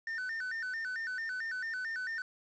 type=tone with vibrato; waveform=triangle; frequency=1651 Hz; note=G#6; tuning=11 cents flat; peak=-33 dBFS; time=0.07-2.22 s; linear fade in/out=2 ms; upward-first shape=square; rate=4.5 Hz; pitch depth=160 cents each way; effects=resampled to 16000 Hz + 10-bit